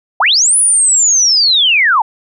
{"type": "linear two-way sweep", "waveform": "sine", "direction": "up then down", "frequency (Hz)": [616, 10070, 809], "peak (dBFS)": -7, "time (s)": [0.2, 2.02], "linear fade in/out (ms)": 5, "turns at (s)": 0.57, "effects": []}